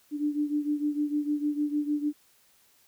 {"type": "beating tone pair", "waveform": "sine", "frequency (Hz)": [293.7, 300.3], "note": ["D4", "D4"], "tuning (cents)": [0, 39], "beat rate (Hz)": 6.6, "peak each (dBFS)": [-27, -31], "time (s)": [0.11, 2.13], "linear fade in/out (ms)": 50, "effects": ["white hiss -63 dBFS RMS until 2.87 s"]}